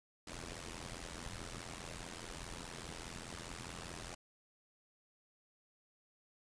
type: noise with amplitude modulation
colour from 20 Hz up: pink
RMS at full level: -43 dBFS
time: 0.27-4.15 s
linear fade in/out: 5 ms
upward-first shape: sine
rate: 84.8 Hz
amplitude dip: 90%
effects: resampled to 22050 Hz